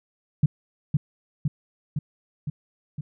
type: tone with echo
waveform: sine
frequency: 146.83 Hz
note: D3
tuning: in tune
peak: -13 dBFS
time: 0.43-0.46 s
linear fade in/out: 5 ms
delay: 510 ms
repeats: 5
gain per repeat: -3 dB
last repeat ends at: 3.01 s
effects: none